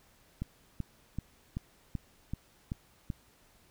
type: click train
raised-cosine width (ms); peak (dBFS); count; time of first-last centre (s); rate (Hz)
5; -22; 8; 0.42-3.102; 2.61
effects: pink hiss -64 dBFS RMS until 3.7 s